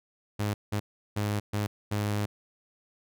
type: tone bursts at uneven times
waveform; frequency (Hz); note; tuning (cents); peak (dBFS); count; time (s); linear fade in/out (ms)
sawtooth; 103.83; G#2; 0; -23; 5; 0.39-0.54 / 0.72-0.8 / 1.16-1.4 / 1.53-1.67 / 1.91-2.26; 10
effects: none